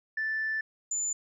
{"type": "tone pair in turn", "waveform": "sine", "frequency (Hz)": [1760, 7040], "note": ["A6", "A8"], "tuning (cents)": [0, 0], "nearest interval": "2 octaves", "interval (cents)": 2400, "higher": "second", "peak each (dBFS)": -27, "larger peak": "neither", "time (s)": [[0.17, 0.61], [0.91, 1.13]], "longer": "first", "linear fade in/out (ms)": 5, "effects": ["tanh soft clip ceiling -24 dBFS"]}